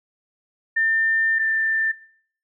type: tone pair in turn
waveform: sine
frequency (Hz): 1800 / 1783.4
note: A6 / A6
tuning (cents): +39 / +23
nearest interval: unison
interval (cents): 16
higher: first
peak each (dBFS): -17 / -18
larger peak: first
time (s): 0.76-1.39 / 1.39-1.92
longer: first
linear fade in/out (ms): 10
effects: noise-tail reverb RT60 0.6 s tail -24 dB re dry